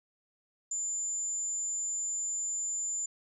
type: tone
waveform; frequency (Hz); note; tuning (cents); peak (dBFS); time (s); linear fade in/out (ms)
sine; 7110; A8; +17; -31; 0.71-3.06; 5
effects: none